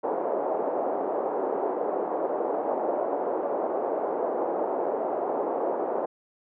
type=band-pass noise; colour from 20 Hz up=pink; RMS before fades=-28 dBFS; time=0.03-6.06 s; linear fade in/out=10 ms; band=380 to 810 Hz; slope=24 dB/octave; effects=none